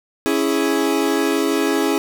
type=chord; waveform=40% pulse; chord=C# minor; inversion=none; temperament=equal; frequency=277.2 / 329.6 / 415.3 Hz; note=C#4 / E4 / G#4; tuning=0 / 0 / 0 cents; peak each=-20 / -20 / -20 dBFS; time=0.26-1.98 s; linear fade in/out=0 ms; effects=none